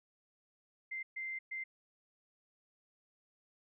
sine tone bursts at uneven times, 2085 Hz, C7, 7 cents flat, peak -38 dBFS, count 3, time 0.91-1.03 / 1.16-1.39 / 1.51-1.64 s, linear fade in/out 10 ms, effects none

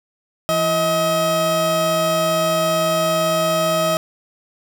30% pulse tone pair together, 168.19 / 635 Hz, E3 / D#5, +35 / +35 cents, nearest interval octave + major seventh, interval 2300 cents, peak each -22 / -14 dBFS, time 0.49-3.97 s, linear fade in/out 0 ms, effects none

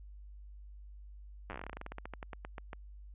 slowing click train, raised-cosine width 0.5 ms, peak -27 dBFS, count 25, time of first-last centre 1.5-2.731 s, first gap 9 ms, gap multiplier 1.13, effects added 50 Hz sine -48 dBFS peak until 3.14 s + resampled to 8000 Hz

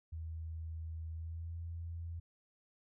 sine tone with pitch glide, 80.8 to 83.94 Hz, E2 to E2, -34 to +32 cents, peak -40 dBFS, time 0.12-2.2 s, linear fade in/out 10 ms, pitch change +66 cents, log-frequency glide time 1.12-1.56 s, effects none

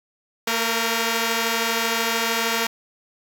5% pulse tone pair together, 226.8 / 466.6 Hz, A#3 / A#4, -47 / +2 cents, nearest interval octave, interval 1249 cents, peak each -12 dBFS, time 0.47-2.67 s, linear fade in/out 5 ms, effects none

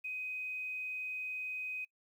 sine tone with quantisation, 2511 Hz, D#7, 15 cents sharp, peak -37 dBFS, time 0.04-1.85 s, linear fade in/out 10 ms, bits 11, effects noise-tail reverb RT60 0.1 s tail -24 dB re dry

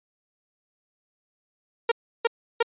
sawtooth tone bursts, 464.8 Hz, A#4, 5 cents flat, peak -14 dBFS, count 3, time 1.89-2.628 s, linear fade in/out 5 ms, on 26 ms, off 330 ms, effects resampled to 8000 Hz

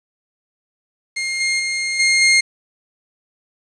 sawtooth tone with level steps, 2129 Hz, C7, 30 cents sharp, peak -17 / -13 / -16 / -9 / -7 dBFS, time 1.16-2.41 s, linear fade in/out 10 ms, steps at 1.4 / 1.59 / 1.99 / 2.21 s, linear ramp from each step 10 ms, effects resampled to 22050 Hz + 7-bit

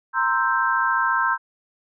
sine chord, C dominant seventh, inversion third, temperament equal, 932.3 / 1046.5 / 1318.5 / 1568 Hz, Bb5 / C6 / E6 / G6, 0 / 0 / 0 / 0 cents, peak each -25 / -23 / -25 / -22 dBFS, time 0.13-1.38 s, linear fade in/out 50 ms, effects none

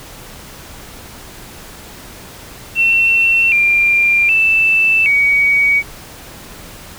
sine tone with pitch steps, 2703 / 2387 / 2649 / 2255 Hz, E7 / D7 / E7 / C#7, +43 / +28 / +8 / +29 cents, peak -9 dBFS, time 2.75-5.83 s, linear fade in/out 50 ms, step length 770 ms, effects pink hiss -35 dBFS RMS until 6.98 s

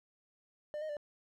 triangle tone with pitch steps, 599 / 621 / 589 Hz, D5 / D#5 / D5, +34 / -3 / +5 cents, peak -35 dBFS, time 0.74-0.968 s, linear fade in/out 0 ms, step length 76 ms, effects none

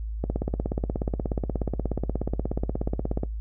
click train, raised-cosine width 2 ms, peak -13 dBFS, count 51, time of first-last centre 0.24-3.234 s, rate 16.7 Hz, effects noise-tail reverb RT60 0.1 s tail -18 dB re dry + added 54 Hz sine -29 dBFS peak until 3.4 s

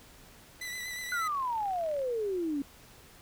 click train, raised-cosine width 0.3 ms, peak -37 dBFS, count 56, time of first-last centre 0.6-2.018 s, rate 38.8 Hz
sawtooth tone with vibrato, 1987 Hz, B6, 10 cents sharp, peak -33 dBFS, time 0.61-1.28 s, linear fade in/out 5 ms, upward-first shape triangle, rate 8.3 Hz, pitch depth 37 cents each way
sine exponential sweep, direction down, 1480 to 272.6 Hz, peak -29 dBFS, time 1.12-2.62 s, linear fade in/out 2 ms
effects pink hiss -55 dBFS RMS until 3.21 s

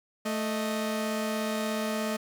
sawtooth tone pair together, 219.7 / 622.3 Hz, A3 / D#5, -2 / 0 cents, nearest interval octave + tritone, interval 1802 cents, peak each -26 / -29 dBFS, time 0.25-2.17 s, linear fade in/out 10 ms, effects none

